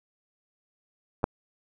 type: clicks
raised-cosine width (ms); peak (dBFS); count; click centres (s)
1; -30 / -8; 2; 1.232 / 1.241
effects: none